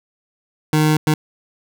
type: tone bursts at uneven times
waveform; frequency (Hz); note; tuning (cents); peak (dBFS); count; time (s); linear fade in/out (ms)
25% pulse; 153.9; D#3; -19; -9; 2; 0.73-0.97 / 1.07-1.14; 2
effects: none